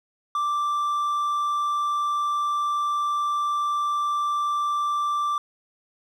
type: tone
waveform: triangle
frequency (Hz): 1174.7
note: D6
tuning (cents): 0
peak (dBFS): -20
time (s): 0.35-5.38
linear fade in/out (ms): 2
effects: none